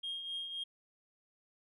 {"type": "tone with tremolo", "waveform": "sine", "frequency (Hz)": 3236, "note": "G#7", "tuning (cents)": -46, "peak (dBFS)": -34, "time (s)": [0.03, 0.64], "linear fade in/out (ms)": 10, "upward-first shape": "triangle", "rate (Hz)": 3.8, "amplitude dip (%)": 60, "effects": ["tanh soft clip ceiling -34 dBFS"]}